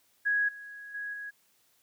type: tone with level steps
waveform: sine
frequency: 1661.2 Hz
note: G#6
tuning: in tune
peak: -24 / -42 / -34 / -37 dBFS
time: 0.25-1.31 s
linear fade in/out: 20 ms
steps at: 0.48 / 0.94 / 1.13 s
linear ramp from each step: 10 ms
effects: white hiss -68 dBFS RMS until 1.82 s + high-pass 80 Hz 12 dB/octave